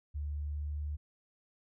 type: tone with pitch glide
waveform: sine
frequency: 73.42 to 74.19 Hz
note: D2 to D2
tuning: 0 to +18 cents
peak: -34 dBFS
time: 0.14-0.97 s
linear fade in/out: 20 ms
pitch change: +18 cents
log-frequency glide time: 0.31-0.85 s
effects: none